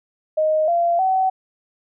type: tone with pitch steps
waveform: sine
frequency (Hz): 622.3 / 686.5 / 757.3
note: D#5 / F5 / F#5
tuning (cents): 0 / -30 / +40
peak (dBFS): -15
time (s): 0.37-1.3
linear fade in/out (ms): 10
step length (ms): 310
effects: none